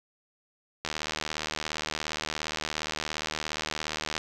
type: click train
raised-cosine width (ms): 0.2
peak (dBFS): -13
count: 258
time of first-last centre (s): 0.85-4.179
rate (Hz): 77.2
effects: none